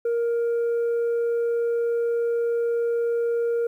sine tone, 468.3 Hz, A#4, 8 cents sharp, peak -18 dBFS, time 0.05-3.67 s, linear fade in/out 5 ms, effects tanh soft clip ceiling -20 dBFS + 10-bit

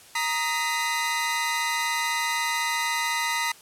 sawtooth tone cluster, 932 / 1248 / 2018 Hz, A#5 / D#6 / B6, -1 / +5 / +37 cents, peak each -24 / -28 / -24 dBFS, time 0.15-3.52 s, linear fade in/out 5 ms, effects white hiss -50 dBFS RMS until 3.61 s + low-pass 12000 Hz 12 dB/octave

